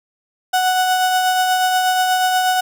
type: tone with tremolo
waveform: 35% pulse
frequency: 740 Hz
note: F#5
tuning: in tune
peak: -11 dBFS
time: 0.53-2.61 s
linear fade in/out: 10 ms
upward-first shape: triangle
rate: 8.3 Hz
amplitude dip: 35%
effects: none